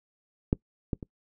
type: clicks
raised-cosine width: 3 ms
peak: -9 / -15 / -25 dBFS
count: 3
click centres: 0.529 / 0.932 / 1.028 s
effects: noise-tail reverb RT60 0.1 s tail -23 dB re dry